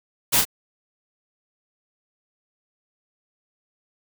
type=noise with echo; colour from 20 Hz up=white; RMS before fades=-18 dBFS; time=0.32-0.42 s; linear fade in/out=20 ms; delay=33 ms; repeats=1; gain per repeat=-5 dB; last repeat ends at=0.453 s; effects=none